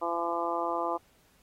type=harmonic tone; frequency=170 Hz; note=F3; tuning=46 cents flat; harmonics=2 / 3 / 4 / 5 / 6 / 7; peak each=-36 / -36 / -34 / -35 / -34 / -36 dBFS; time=0.01-0.98 s; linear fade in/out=20 ms; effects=pink hiss -65 dBFS RMS until 1.42 s + AAC 48 kbps